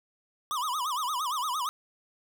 square tone with vibrato, 1108.7 Hz, C#6, in tune, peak -29 dBFS, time 0.51-1.69 s, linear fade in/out 0 ms, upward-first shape sine, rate 8.7 Hz, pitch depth 240 cents each way, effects none

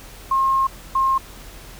sine tone pair in turn, 1071 / 1067.2 Hz, C6 / C6, +40 / +34 cents, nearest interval unison, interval 6 cents, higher first, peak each -15 dBFS, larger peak neither, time 0.31-0.67 / 0.95-1.18 s, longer first, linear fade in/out 5 ms, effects added 42 Hz sine -41 dBFS peak until 1.79 s + pink hiss -42 dBFS RMS until 1.79 s

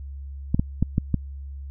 clicks, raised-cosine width 5 ms, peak -7 dBFS, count 5, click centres 0.545 / 0.595 / 0.826 / 0.981 / 1.143 s, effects added 69 Hz sine -33 dBFS peak until 1.7 s

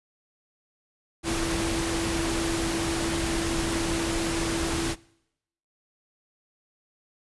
sine tone in noise, 332.7 Hz, E4, 16 cents sharp, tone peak -28 dBFS, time 1.23-4.96 s, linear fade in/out 50 ms, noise pink, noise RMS -29 dBFS, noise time 1.23-4.96 s, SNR -2 dB, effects noise-tail reverb RT60 0.8 s tail -23 dB re dry + resampled to 24000 Hz

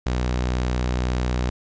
sawtooth tone, 61.9 Hz, B1, 5 cents sharp, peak -17 dBFS, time 0.06-1.5 s, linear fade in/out 5 ms, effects resampled to 16000 Hz + 9-bit

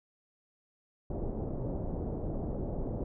pink low-pass noise, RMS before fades -35 dBFS, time 1.1-3.04 s, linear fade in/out 5 ms, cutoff 630 Hz, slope 24 dB/octave, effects none

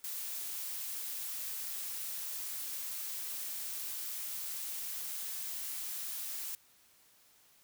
blue noise, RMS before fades -40 dBFS, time 0.04-6.55 s, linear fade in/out 0 ms, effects white hiss -65 dBFS RMS until 7.63 s

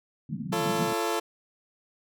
pink band-pass noise, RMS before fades -33 dBFS, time 0.29-0.93 s, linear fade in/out 5 ms, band 140 to 230 Hz, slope 48 dB/octave
20% pulse chord, F augmented, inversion none, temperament equal with one note detuned, 342.4 / 440 / 554.4 Hz, F4 / A4 / C#5, -34 / 0 / 0 cents, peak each -25 / -24 / -30 dBFS, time 0.52-1.2 s, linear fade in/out 10 ms
effects none

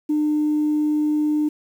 sine tone, 301.5 Hz, D4, 46 cents sharp, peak -16 dBFS, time 0.09-1.49 s, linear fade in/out 10 ms, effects tanh soft clip ceiling -13 dBFS + 8-bit

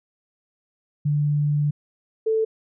sine tone pair in turn, 147.1 / 441.8 Hz, D3 / A4, +3 / +7 cents, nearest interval octave + perfect fifth, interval 1904 cents, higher second, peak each -18 dBFS, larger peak neither, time 1.05-1.71 / 2.26-2.45 s, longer first, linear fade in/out 10 ms, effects none

